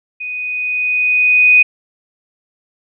sine tone with level ramp, 2489 Hz, D#7, in tune, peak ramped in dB -22 to -4 dBFS, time 0.2-1.63 s, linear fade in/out 10 ms, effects none

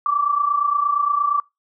sine tone pair together, 1138.4 / 1167 Hz, C#6 / D6, +46 / -11 cents, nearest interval unison, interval 43 cents, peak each -22 / -18 dBFS, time 0.06-1.4 s, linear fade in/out 2 ms, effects noise-tail reverb RT60 0.2 s tail -22 dB re dry

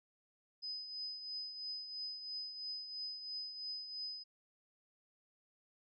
sine tone with tremolo, 5020 Hz, D#8, 15 cents sharp, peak -39 dBFS, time 0.62-4.24 s, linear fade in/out 20 ms, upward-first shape triangle, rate 3 Hz, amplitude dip 60%, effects none

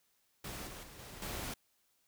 pink noise with level steps, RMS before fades -44 / -48 / -53 / -50 / -41 dBFS, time 0.44-1.54 s, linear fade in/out 5 ms, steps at 0.67 / 0.83 / 0.99 / 1.22 s, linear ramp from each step 2 ms, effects white hiss -75 dBFS RMS until 2.07 s

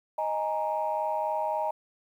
sine chord, D# suspended fourth, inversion none, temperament just, 622.3 / 829.7 / 933.4 Hz, D#5 / G#5 / A#5, 0 / -2 / +2 cents, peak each -30 / -31 / -30 dBFS, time 0.18-1.71 s, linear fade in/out 5 ms, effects tanh soft clip ceiling -18 dBFS + 10-bit

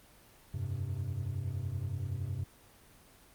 triangle chord, F suspended second, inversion none, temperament equal, 87.31 / 98 / 130.81 Hz, F2 / G2 / C3, 0 / 0 / 0 cents, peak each -39 / -34 / -36 dBFS, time 0.54-2.44 s, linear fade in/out 5 ms, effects pink hiss -59 dBFS RMS until 3.34 s + Opus 24 kbps

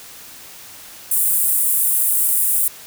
pink high-pass noise, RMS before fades -17 dBFS, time 1.11-2.68 s, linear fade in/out 5 ms, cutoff 8700 Hz, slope 48 dB/octave, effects white hiss -39 dBFS RMS until 2.86 s

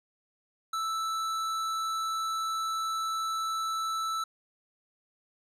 sine tone with hard clipping, 1318.5 Hz, E6, in tune, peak -31 dBFS, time 0.73-4.24 s, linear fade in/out 5 ms, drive 13 dB, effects none

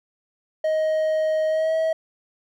triangle tone with pitch glide, 627 to 642.4 Hz, D#5 to E5, +13 to -45 cents, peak -17 dBFS, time 0.64-1.93 s, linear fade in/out 5 ms, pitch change +42 cents, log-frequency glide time 1.48-1.74 s, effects none

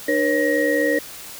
sine tone cluster, 300.7 / 480.7 / 550 / 1889 Hz, D4 / B4 / C#5 / A#6, +41 / -47 / -14 / +22 cents, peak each -22 dBFS, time 0.08-0.99 s, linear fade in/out 5 ms, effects white hiss -37 dBFS RMS until 1.39 s

